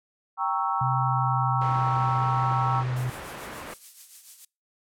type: chord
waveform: sine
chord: G diminished seventh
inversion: none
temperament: equal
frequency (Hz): 784 / 932.3 / 1108.7 / 1318.5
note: G5 / Bb5 / Db6 / Fb6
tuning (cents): 0 / 0 / 0 / 0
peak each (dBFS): -29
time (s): 0.37-2.84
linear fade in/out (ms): 50
type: tone with pitch glide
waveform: sine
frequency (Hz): 128.8 to 126.15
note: C3 to B2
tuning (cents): -27 to +37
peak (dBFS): -25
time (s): 0.81-3.1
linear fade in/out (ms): 5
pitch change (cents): -36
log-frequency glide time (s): 0.91-1.96
type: low-pass noise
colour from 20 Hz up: white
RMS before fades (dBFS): -39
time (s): 1.61-3.74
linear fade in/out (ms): 5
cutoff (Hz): 1500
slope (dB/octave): 12
type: noise with tremolo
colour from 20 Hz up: violet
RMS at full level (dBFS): -38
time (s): 2.96-4.45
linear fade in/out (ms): 5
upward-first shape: triangle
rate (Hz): 6.9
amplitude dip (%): 65
effects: noise-tail reverb RT60 0.3 s tail -26 dB re dry + low-pass 10000 Hz 12 dB/octave